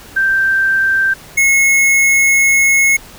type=tone pair in turn; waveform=sine / square; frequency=1568 / 2177 Hz; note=G6 / C#7; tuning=0 / -32 cents; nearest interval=tritone; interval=568 cents; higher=second; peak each=-10 / -9 dBFS; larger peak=second; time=0.16-1.14 / 1.37-2.97 s; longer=second; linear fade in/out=10 ms; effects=pink hiss -37 dBFS RMS until 3.18 s